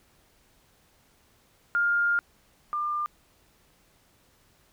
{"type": "tone pair in turn", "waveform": "sine", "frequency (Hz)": [1408, 1197.7], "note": ["F6", "D6"], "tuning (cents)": [14, 34], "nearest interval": "minor third", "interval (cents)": 280, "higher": "first", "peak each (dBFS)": [-21, -26], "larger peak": "first", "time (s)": [[1.75, 2.19], [2.73, 3.06]], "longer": "first", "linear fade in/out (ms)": 0, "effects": ["pink hiss -63 dBFS RMS until 4.72 s"]}